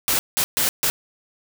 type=noise bursts at uneven times; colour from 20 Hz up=white; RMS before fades=-20 dBFS; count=4; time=0.08-0.19 / 0.37-0.44 / 0.57-0.69 / 0.83-0.9 s; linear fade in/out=0 ms; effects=none